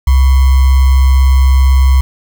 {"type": "tone with sample-and-hold", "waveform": "sine", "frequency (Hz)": 66.1, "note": "C2", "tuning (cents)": 18, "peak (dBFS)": -4, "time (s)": [0.07, 2.01], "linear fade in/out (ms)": 5, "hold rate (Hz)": 1050, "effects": []}